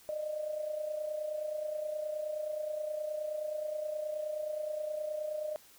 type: tone with amplitude modulation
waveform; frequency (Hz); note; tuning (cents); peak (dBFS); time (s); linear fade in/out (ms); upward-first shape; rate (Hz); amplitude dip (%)
sine; 610; D#5; -34; -31; 0.09-5.56; 0; sine; 29.5; 60
effects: white hiss -59 dBFS RMS until 5.78 s